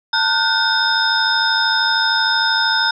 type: tone cluster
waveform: sine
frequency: 899 / 1444 / 1537 / 3649 / 5130 Hz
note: A5 / F#6 / G6 / A#7 / E8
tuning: +37 / -43 / -35 / -38 / -48 cents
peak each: -20 dBFS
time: 0.13-2.91 s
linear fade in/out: 5 ms
effects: tanh soft clip ceiling -3 dBFS